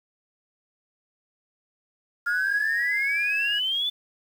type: exponential sweep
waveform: sine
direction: up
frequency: 1400 to 3520 Hz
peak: -23 dBFS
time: 2.26-3.9 s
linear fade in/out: 10 ms
type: tone with vibrato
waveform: triangle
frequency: 1661.2 Hz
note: G#6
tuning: in tune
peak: -26 dBFS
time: 2.26-3.6 s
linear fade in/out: 20 ms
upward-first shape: sine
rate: 16 Hz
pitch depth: 8 cents each way
effects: 8-bit